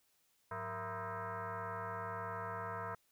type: tone with frequency modulation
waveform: sine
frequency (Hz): 180.7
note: F#3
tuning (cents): -41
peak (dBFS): -39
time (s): 0.51-2.95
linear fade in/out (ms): 5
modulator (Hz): 283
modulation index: 5
effects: white hiss -75 dBFS RMS until 3.11 s